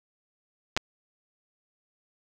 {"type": "clicks", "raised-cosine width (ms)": 0.2, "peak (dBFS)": -8, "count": 2, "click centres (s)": [0.766, 0.774], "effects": []}